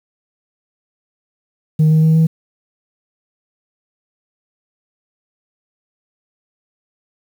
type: tone with pitch steps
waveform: sine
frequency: 155.56 / 157.37 / 159.2 / 161.05 Hz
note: D#3 / D#3 / D#3 / E3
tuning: 0 / +20 / +40 / -40 cents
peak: -6 dBFS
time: 1.79-2.27 s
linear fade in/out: 10 ms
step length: 120 ms
effects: tanh soft clip ceiling -7 dBFS + 7-bit